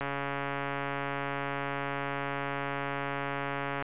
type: click train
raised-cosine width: 0.5 ms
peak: -18 dBFS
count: 535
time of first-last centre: 0.01-3.824 s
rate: 140 Hz
effects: resampled to 8000 Hz